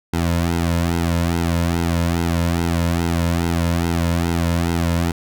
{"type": "tone with flanger", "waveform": "sawtooth", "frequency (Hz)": 84.7, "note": "E2", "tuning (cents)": 48, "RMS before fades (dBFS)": -19, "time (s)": [0.13, 5.12], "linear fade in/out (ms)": 5, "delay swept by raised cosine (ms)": [1.7, 2.63], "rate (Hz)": 2.4, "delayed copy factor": -1, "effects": []}